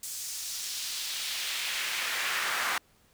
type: noise with high-pass filter sweep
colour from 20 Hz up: brown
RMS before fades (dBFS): -33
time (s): 0.03-2.78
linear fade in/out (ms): 2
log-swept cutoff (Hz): 7400 to 1300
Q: 1.3
effects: pink hiss -64 dBFS RMS until 3.13 s